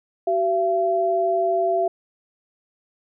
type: tone pair together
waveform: sine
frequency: 380.5 / 678 Hz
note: F#4 / E5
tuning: +48 / +49 cents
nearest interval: minor seventh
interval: 1001 cents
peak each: -23 / -19 dBFS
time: 0.27-1.88 s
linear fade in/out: 5 ms
effects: none